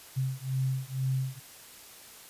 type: beating tone pair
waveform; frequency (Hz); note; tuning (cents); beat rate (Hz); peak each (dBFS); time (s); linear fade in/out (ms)
sine; 130.9 / 133; C3 / C3; +1 / +29; 2.1; -31; 0.16-1.4; 20
effects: white hiss -50 dBFS RMS until 2.29 s + resampled to 32000 Hz